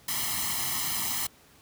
white noise with comb filter, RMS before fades -30 dBFS, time 0.08-1.27 s, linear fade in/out 5 ms, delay 0.98 ms, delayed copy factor +0.9, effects pink hiss -57 dBFS RMS until 1.61 s + high-pass 60 Hz 12 dB/octave

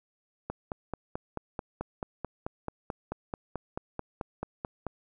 click train, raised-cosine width 1 ms, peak -19 dBFS, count 21, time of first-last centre 0.5-4.867 s, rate 4.58 Hz, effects none

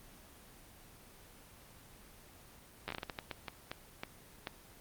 slowing click train, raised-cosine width 0.3 ms, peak -22 dBFS, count 14, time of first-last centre 2.88-4.472 s, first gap 10 ms, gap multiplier 1.37, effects pink hiss -57 dBFS RMS until 4.8 s + Opus 24 kbps

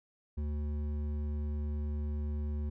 triangle tone with hard clipping, 74.2 Hz, D2, 18 cents sharp, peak -34 dBFS, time 0.37-2.7 s, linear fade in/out 10 ms, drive 13 dB, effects none

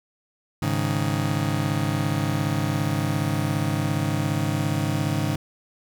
30% pulse chord, Ab suspended fourth, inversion none, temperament just, 103.83 / 138.43 / 155.74 Hz, Ab2 / Db3 / Eb3, 0 / -2 / +2 cents, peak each -24 dBFS, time 0.62-5.36 s, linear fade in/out 5 ms, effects none

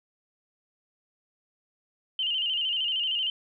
sine tone with vibrato, 2960 Hz, F#7, in tune, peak -25 dBFS, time 2.19-3.3 s, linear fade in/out 2 ms, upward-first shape square, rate 13 Hz, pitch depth 67 cents each way, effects none

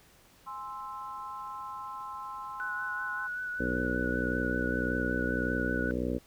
sine chord, Ab augmented, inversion none, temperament equal, 830.6 / 1046.5 / 1318.5 Hz, Ab5 / C6 / E6, 0 / 0 / 0 cents, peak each -45 / -39 / -44 dBFS, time 0.46-3.28 s, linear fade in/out 20 ms
sine tone with vibrato, 1480 Hz, F#6, in tune, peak -33 dBFS, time 2.6-5.91 s, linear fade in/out 0 ms, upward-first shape sine, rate 5.2 Hz, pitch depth 21 cents each way
harmonic tone, 61.74 Hz, B1, in tune, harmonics 1 / 2 / 3 / 4 / 5 / 6 / 7 / 8 / 9, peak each -37 / -41 / -38 / -34 / -36 / -42 / -39 / -38 / -41 dBFS, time 3.59-6.19 s, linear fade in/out 20 ms
effects pink hiss -60 dBFS RMS until 6.26 s

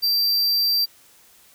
square tone, 4699 Hz, D8, in tune, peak -18 dBFS, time 0.02-0.86 s, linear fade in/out 20 ms, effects white hiss -53 dBFS RMS until 1.54 s

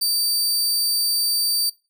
sawtooth tone, 4637 Hz, D8, 23 cents flat, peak -16 dBFS, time 0.01-1.7 s, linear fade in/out 10 ms, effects noise-tail reverb RT60 0.3 s tail -20 dB re dry

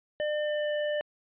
square tone with pitch glide, 600 to 595.9 Hz, D5 to D5, +37 to +25 cents, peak -28 dBFS, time 0.2-1.01 s, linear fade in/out 0 ms, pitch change -12 cents, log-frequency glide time 0.4-0.72 s, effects resampled to 8000 Hz

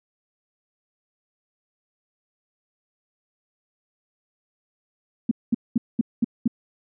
sine tone bursts, 233.1 Hz, A#3, in tune, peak -15 dBFS, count 6, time 5.29-6.478 s, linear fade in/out 5 ms, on 23 ms, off 210 ms, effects none

